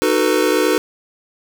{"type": "chord", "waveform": "square", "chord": "B dominant seventh", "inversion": "first", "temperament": "just", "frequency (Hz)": [308.7, 370.4, 444.5, 493.9], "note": ["D#4", "F#4", "A4", "B4"], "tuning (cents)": [-14, 2, 18, 0], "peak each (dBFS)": -20, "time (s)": [0.02, 0.78], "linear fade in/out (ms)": 0, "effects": []}